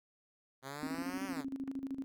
5% pulse linear two-way sweep, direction up then down, 131 to 196.5 to 131 Hz, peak -31 dBFS, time 0.62-1.45 s, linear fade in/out 50 ms, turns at 1.26 s
sine tone with tremolo, 269.9 Hz, C#4, 46 cents flat, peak -35 dBFS, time 0.83-2.04 s, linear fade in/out 0 ms, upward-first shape square, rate 13 Hz, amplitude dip 70%
clicks, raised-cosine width 0.5 ms, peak -36 dBFS, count 4, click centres 0.954 / 0.987 / 1.09 / 1.679 s
effects none

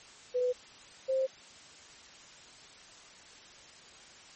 sine tone pair in turn, 498.2 / 527.8 Hz, B4 / C5, +15 / +15 cents, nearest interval minor second, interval 100 cents, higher second, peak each -26 dBFS, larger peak neither, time 0.34-0.53 / 1.08-1.27 s, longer neither, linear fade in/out 20 ms, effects white hiss -53 dBFS RMS until 4.35 s + MP3 32 kbps

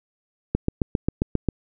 click train, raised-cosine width 3 ms, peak -7 dBFS, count 8, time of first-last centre 0.55-1.487 s, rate 7.47 Hz, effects none

